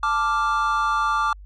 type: chord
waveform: triangle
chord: D minor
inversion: second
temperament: equal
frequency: 880 / 1174.7 / 1396.9 Hz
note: A5 / D6 / F6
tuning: 0 / 0 / 0 cents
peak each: -24 / -19 / -24 dBFS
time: 0.03-1.33 s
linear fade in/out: 2 ms
effects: added 49 Hz sine -39 dBFS peak until 1.45 s + resampled to 22050 Hz